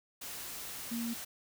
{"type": "tone in noise", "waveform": "sine", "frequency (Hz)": 233.1, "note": "A#3", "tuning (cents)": 0, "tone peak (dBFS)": -34, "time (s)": [0.91, 1.14], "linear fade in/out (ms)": 10, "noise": "white", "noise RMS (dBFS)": -43, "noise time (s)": [0.21, 1.25], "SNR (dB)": 6, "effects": []}